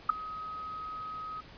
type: tone with ADSR envelope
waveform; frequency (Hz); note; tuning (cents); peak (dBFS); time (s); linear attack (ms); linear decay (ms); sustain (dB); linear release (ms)
sine; 1264; D#6; +27; -16; 0.09-1.41; 8; 5; -21; 10
effects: pink hiss -52 dBFS RMS until 1.57 s + resampled to 11025 Hz